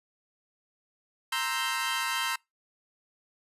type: chord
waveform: 20% pulse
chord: C dominant seventh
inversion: third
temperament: equal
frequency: 932.3 / 1046.5 / 1318.5 / 1568 Hz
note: Bb5 / C6 / E6 / G6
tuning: 0 / 0 / 0 / 0 cents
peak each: -29 dBFS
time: 1.32-2.36 s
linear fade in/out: 5 ms
effects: noise-tail reverb RT60 0.2 s tail -26 dB re dry + resampled to 32000 Hz